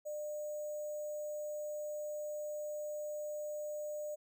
sine tone with sample-and-hold, 600 Hz, D5, 37 cents sharp, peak -38 dBFS, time 0.05-4.16 s, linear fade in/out 20 ms, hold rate 7350 Hz, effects none

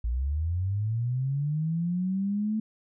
sine linear sweep, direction up, 55 to 220 Hz, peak -25 dBFS, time 0.04-2.6 s, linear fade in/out 5 ms, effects none

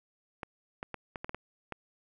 clicks, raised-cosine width 0.5 ms, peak -22 dBFS, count 8, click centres 0.432 / 0.829 / 0.943 / 1.158 / 1.245 / 1.294 / 1.346 / 1.723 s, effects none

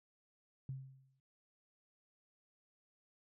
sine tone with exponential decay, 133.2 Hz, C3, 31 cents sharp, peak -38 dBFS, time 0.69-1.2 s, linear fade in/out 2 ms, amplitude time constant 110 ms, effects none

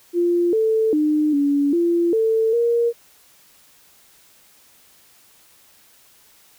sine tone with pitch steps, 347.5 / 441.6 / 303 / 284.7 / 342.2 / 445.7 / 469.7 Hz, F4 / A4 / D#4 / C#4 / F4 / A4 / A#4, -9 / +6 / -46 / +46 / -35 / +22 / +13 cents, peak -15 dBFS, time 0.13-2.93 s, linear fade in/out 50 ms, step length 400 ms, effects white hiss -53 dBFS RMS until 6.58 s

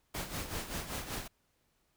pink noise with tremolo, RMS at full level -37 dBFS, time 0.14-1.28 s, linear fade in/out 10 ms, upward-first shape sine, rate 5.2 Hz, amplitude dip 65%, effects pink hiss -75 dBFS RMS until 1.96 s

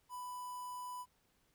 square tone with notch filter, 993 Hz, B5, 9 cents sharp, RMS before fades -45 dBFS, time 0.09-1.06 s, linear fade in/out 50 ms, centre 3600 Hz, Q 0.66, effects pink hiss -75 dBFS RMS until 1.54 s

